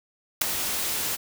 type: noise with ADSR envelope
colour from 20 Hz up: white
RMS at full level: -17 dBFS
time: 0.41-1.17 s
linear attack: 8 ms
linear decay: 4 ms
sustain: -11 dB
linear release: 25 ms
effects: none